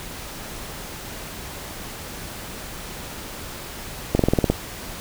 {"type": "slowing click train", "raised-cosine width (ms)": 2, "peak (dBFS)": -3, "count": 8, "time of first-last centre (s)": [4.15, 4.5], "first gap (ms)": 43, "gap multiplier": 1.05, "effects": ["pink hiss -35 dBFS RMS until 5 s"]}